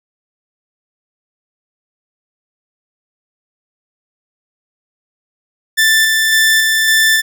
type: tone with tremolo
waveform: sawtooth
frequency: 1768 Hz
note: A6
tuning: 8 cents sharp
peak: -5 dBFS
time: 5.77-7.22 s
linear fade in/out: 20 ms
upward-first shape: square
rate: 1.8 Hz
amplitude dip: 25%
effects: none